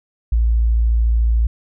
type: tone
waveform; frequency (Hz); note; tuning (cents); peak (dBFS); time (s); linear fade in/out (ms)
sine; 56.9; A#1; -41; -12; 0.32-1.47; 5
effects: none